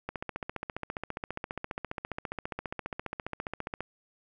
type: click train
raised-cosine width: 0.5 ms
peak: -19 dBFS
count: 56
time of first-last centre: 0.09-3.806 s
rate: 14.8 Hz
effects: none

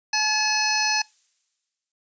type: harmonic tone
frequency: 857 Hz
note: A5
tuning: 46 cents flat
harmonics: 1 / 2 / 3 / 5 / 6 / 7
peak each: -27 / -27 / -27 / -27 / -27 / -27 dBFS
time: 0.13-1.02 s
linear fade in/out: 5 ms
type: noise with exponential decay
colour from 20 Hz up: violet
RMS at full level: -38 dBFS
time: 0.77-1.92 s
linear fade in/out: 2 ms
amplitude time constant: 250 ms
effects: noise-tail reverb RT60 0.2 s tail -22 dB re dry + resampled to 16000 Hz

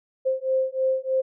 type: beating tone pair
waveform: sine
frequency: 523 / 526.2 Hz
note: C5 / C5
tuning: -1 / +10 cents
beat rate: 3.2 Hz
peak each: -24 dBFS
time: 0.25-1.22 s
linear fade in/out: 20 ms
effects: none

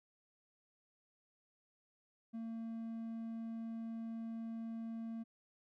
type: tone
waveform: triangle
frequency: 227 Hz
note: A#3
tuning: 46 cents flat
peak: -39 dBFS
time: 2.33-5.24 s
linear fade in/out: 20 ms
effects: none

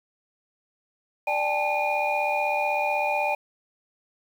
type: tone cluster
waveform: sine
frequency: 592 / 795 / 871 / 2435 Hz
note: D5 / G5 / A5 / D#7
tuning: +14 / +24 / -18 / -38 cents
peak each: -27 dBFS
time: 1.27-3.35 s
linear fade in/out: 5 ms
effects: tanh soft clip ceiling -15 dBFS + 8-bit

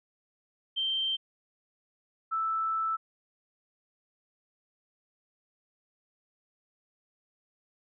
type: tone pair in turn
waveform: sine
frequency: 3136 / 1318.5 Hz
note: G7 / E6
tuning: 0 / 0 cents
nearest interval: octave + minor third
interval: 1500 cents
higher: first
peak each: -27 dBFS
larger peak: neither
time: 0.76-1.17 / 2.31-2.97 s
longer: second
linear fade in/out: 20 ms
effects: none

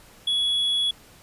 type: tone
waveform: triangle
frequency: 3375 Hz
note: G#7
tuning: 27 cents sharp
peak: -19 dBFS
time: 0.27-0.91 s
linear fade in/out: 5 ms
effects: pink hiss -51 dBFS RMS until 1.22 s + resampled to 32000 Hz

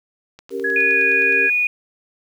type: click train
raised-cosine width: 0.2 ms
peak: -23 dBFS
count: 10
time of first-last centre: 0.39-1.325 s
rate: 9.63 Hz
type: chord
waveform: sine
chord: G diminished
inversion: second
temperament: equal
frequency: 277.2 / 392 / 466.2 Hz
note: Db4 / G4 / Bb4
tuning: 0 / 0 / 0 cents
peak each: -31 / -25 / -26 dBFS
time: 0.5-1.5 s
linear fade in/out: 50 ms
type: tone with pitch glide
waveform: sine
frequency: 1676 to 1656.7 Hz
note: G#6 to G#6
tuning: +15 to -5 cents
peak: -18 dBFS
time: 0.64-1.5 s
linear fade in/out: 5 ms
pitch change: -20 cents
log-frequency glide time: 0.93-0.99 s
type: tone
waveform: sine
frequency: 2460 Hz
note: D#7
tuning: 20 cents flat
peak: -15 dBFS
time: 0.76-1.67 s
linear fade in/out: 2 ms
effects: 8-bit

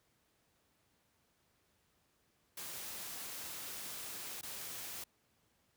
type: noise with dropouts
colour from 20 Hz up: white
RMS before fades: -45 dBFS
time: 2.57-5.04 s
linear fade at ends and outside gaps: 5 ms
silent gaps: 4.412-4.43 s
effects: pink hiss -75 dBFS RMS until 5.76 s + high-pass 60 Hz 12 dB/octave

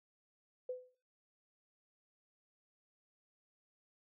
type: tone with exponential decay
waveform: sine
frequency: 504 Hz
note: B4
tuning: 35 cents sharp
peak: -35 dBFS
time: 0.69-0.95 s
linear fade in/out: 5 ms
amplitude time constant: 55 ms
effects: noise-tail reverb RT60 0.4 s tail -20 dB re dry

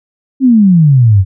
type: exponential sweep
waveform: sine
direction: down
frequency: 274.5 to 90.5 Hz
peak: -3 dBFS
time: 0.4-1.25 s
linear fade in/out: 50 ms
effects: none

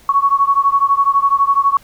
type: beating tone pair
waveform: sine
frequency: 1108.7 / 1120.7 Hz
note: C#6 / C#6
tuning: 0 / +19 cents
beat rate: 12 Hz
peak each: -13 / -14 dBFS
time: 0.09-1.77 s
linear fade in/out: 2 ms
effects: pink hiss -47 dBFS RMS until 1.83 s

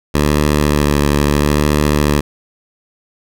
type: tone with vibrato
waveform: 10% pulse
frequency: 73.42 Hz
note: D2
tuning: in tune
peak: -3 dBFS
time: 0.14-2.21 s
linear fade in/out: 10 ms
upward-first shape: sine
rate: 0.77 Hz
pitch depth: 24 cents each way
effects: none

